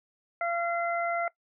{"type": "harmonic tone", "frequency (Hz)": 685, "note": "F5", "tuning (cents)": -34, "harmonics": [1, 2, 3], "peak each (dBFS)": [-29, -32, -34], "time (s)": [0.41, 1.28], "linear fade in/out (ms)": 2, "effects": ["noise-tail reverb RT60 0.1 s tail -20 dB re dry"]}